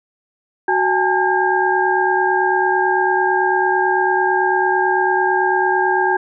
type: tone cluster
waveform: sine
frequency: 371 / 815 / 884 / 1610 Hz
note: F#4 / G#5 / A5 / G6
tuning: +5 / -33 / +8 / +46 cents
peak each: -19 dBFS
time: 0.68-6.17 s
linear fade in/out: 5 ms
effects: none